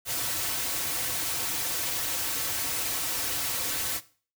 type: noise with comb filter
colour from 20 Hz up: white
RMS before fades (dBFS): -30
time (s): 0.05-4.01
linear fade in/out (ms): 50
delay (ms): 4.9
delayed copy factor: -0.7
effects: noise-tail reverb RT60 0.4 s tail -17 dB re dry